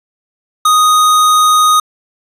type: tone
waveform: square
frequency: 1244.5 Hz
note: D#6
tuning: in tune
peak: -7 dBFS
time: 0.65-1.8 s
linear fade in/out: 5 ms
effects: resampled to 32000 Hz